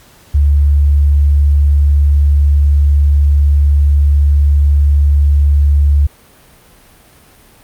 sine tone, 72 Hz, D2, 34 cents flat, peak -6 dBFS, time 0.34-6.07 s, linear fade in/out 10 ms, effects pink hiss -44 dBFS RMS until 7.63 s + Opus 48 kbps

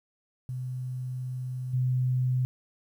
sine tone with level steps, 127.2 Hz, C3, 48 cents flat, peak -31 / -23 dBFS, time 0.49-2.45 s, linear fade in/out 0 ms, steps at 1.73 s, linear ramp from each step 10 ms, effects 10-bit

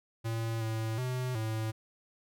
square tone with pitch steps, 113.7 / 111.4 / 127 / 110.4 Hz, A#2 / A2 / B2 / A2, -43 / +22 / +49 / +6 cents, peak -32 dBFS, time 0.24-1.72 s, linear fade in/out 20 ms, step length 370 ms, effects none

